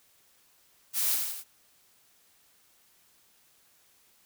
blue noise with echo, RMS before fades -28 dBFS, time 0.93-1.19 s, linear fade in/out 50 ms, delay 84 ms, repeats 3, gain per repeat -4 dB, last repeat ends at 1.442 s, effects white hiss -64 dBFS RMS until 4.25 s

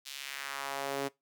sawtooth tone with high-pass filter sweep, 138.59 Hz, C#3, in tune, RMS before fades -38 dBFS, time 0.05-1.09 s, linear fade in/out 20 ms, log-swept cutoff 3900 to 340 Hz, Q 1.4, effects noise-tail reverb RT60 0.2 s tail -22 dB re dry

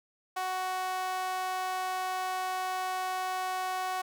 sawtooth tone with high-pass filter, 371.7 Hz, F#4, 8 cents sharp, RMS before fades -33 dBFS, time 0.36-4.02 s, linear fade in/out 10 ms, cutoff 850 Hz, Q 3.8, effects none

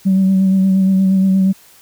sine tone with vibrato, 190.8 Hz, G3, 47 cents flat, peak -8 dBFS, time 0.05-1.53 s, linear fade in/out 20 ms, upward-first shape sine, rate 8.5 Hz, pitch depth 23 cents each way, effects tanh soft clip ceiling -6 dBFS + white hiss -46 dBFS RMS until 1.81 s

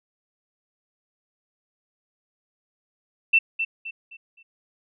sine tone with echo, 2680 Hz, E7, 28 cents sharp, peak -13 dBFS, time 3.33-3.39 s, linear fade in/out 10 ms, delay 260 ms, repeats 4, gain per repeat -9 dB, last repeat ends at 4.43 s, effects none

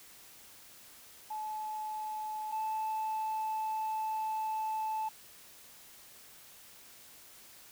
sine tone pair in turn, 861 / 873.5 Hz, A5 / A5, -38 / -13 cents, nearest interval unison, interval 25 cents, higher second, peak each -35 / -30 dBFS, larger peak second, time 1.3-2.52 / 2.52-5.09 s, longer second, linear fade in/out 10 ms, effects tanh soft clip ceiling -30 dBFS + white hiss -55 dBFS RMS until 7.71 s

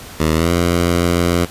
10% pulse tone with pitch glide, 78.6 to 86.71 Hz, D#2 to F2, +18 to -12 cents, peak -5 dBFS, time 0.19-1.46 s, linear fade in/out 20 ms, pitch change +170 cents, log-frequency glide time 0.33-0.51 s, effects pink hiss -35 dBFS RMS until 1.5 s + resampled to 32000 Hz

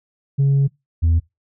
sine tone pair in turn, 138.59 / 82.58 Hz, C#3 / E2, 0 / +4 cents, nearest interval major sixth, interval 896 cents, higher first, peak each -10 dBFS, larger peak neither, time 0.38-0.68 / 1.02-1.2 s, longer first, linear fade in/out 20 ms, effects noise-tail reverb RT60 0.2 s tail -24 dB re dry + tanh soft clip ceiling -11 dBFS

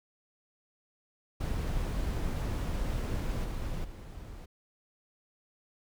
brown noise with level steps, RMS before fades -32 / -35 / -44 dBFS, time 1.4-4.46 s, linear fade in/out 10 ms, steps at 3.44 / 3.84 s, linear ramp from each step 5 ms, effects none

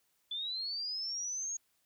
sine linear sweep, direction up, 3457 to 6645 Hz, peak -35 dBFS, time 0.31-1.57 s, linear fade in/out 5 ms, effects white hiss -75 dBFS RMS until 1.85 s

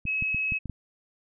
clicks, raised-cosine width 5 ms, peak -22 dBFS, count 6, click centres 0.054 / 0.224 / 0.346 / 0.522 / 0.657 / 0.697 s
sine tone, 2568 Hz, E7, 46 cents flat, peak -25 dBFS, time 0.06-0.59 s, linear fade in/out 20 ms
effects none

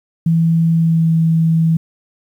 sine tone with pitch glide, 164.81 to 162.92 Hz, E3 to E3, 0 to -20 cents, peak -10 dBFS, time 0.26-1.77 s, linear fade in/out 5 ms, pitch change -20 cents, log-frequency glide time 0.73-1.13 s, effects 8-bit

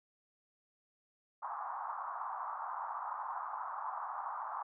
white band-pass noise, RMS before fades -41 dBFS, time 1.42-4.63 s, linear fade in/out 10 ms, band 790 to 1200 Hz, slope 48 dB/octave, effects none

